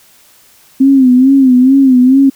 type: tone with vibrato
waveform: sine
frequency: 261.6 Hz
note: C4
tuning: in tune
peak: -3 dBFS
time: 0.8-2.3 s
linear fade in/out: 10 ms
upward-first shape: sine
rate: 2.3 Hz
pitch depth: 88 cents each way
effects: white hiss -45 dBFS RMS until 2.35 s